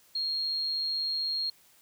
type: tone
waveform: sine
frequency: 4251 Hz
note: C8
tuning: 27 cents sharp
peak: -28 dBFS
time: 0.15-1.5 s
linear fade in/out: 5 ms
effects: white hiss -61 dBFS RMS until 1.81 s